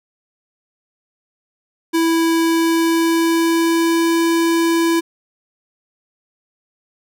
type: tone with pitch glide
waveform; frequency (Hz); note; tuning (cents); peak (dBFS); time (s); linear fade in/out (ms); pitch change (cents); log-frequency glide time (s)
square; 329.6 to 333; E4 to E4; 0 to +18; -14; 1.93-5.01; 20; +18; 2.36-4.21
effects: none